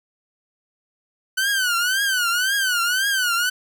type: tone with vibrato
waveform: sawtooth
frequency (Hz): 1500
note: F#6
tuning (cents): +23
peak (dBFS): -15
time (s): 1.37-3.5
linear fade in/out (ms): 10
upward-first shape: triangle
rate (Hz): 1.9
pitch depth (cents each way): 170
effects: none